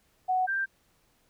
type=tone pair in turn; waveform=sine; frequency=742 / 1578.6 Hz; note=F#5 / G6; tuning=+5 / +12 cents; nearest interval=octave + minor second; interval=1307 cents; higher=second; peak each=-23 / -26 dBFS; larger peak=first; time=0.28-0.47 / 0.47-0.66 s; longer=neither; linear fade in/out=20 ms; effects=pink hiss -68 dBFS RMS until 1.29 s